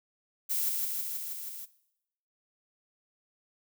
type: noise with echo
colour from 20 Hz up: violet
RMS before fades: -30 dBFS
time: 0.49-0.7 s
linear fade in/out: 20 ms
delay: 160 ms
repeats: 6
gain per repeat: -2 dB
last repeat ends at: 1.66 s
effects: noise-tail reverb RT60 0.8 s tail -18 dB re dry